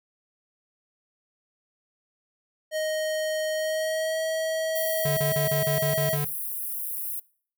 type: tone with pitch glide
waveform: square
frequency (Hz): 624 to 640.4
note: D#5 to D#5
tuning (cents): +5 to +50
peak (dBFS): -26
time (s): 2.71-6.18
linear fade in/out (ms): 50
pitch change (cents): +45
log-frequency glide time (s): 3.53-4.2
type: high-pass noise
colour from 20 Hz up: white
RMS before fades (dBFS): -32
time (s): 4.75-7.2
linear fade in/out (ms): 10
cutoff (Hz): 10000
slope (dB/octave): 48
type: tone bursts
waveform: square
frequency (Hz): 145.8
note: D3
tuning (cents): -12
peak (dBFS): -26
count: 8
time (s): 5.05-6.248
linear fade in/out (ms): 5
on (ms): 120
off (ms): 34
effects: noise-tail reverb RT60 0.5 s tail -23 dB re dry